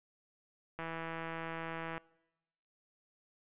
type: click train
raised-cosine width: 0.5 ms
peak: -26 dBFS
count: 196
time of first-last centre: 0.79-1.979 s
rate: 164 Hz
effects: noise-tail reverb RT60 1.0 s tail -24 dB re dry + resampled to 8000 Hz